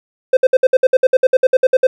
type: tone bursts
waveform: triangle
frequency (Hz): 517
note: C5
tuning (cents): -21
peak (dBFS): -4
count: 16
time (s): 0.33-1.87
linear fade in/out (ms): 5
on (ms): 40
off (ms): 60
effects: none